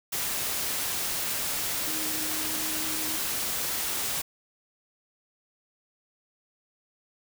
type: tone in noise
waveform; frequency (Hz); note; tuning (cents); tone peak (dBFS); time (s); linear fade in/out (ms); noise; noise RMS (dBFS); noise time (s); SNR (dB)
sine; 311.5; D#4; +2; -39; 1.87-3.17; 10; white; -30; 0.12-4.22; -12
effects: none